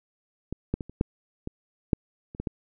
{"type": "clicks", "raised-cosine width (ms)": 3, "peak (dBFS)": [-18, -12, -20, -29, -9, -19, -7, -28, -18, -15], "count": 10, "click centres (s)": [0.526, 0.74, 0.808, 0.896, 1.011, 1.474, 1.932, 2.349, 2.4, 2.472], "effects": []}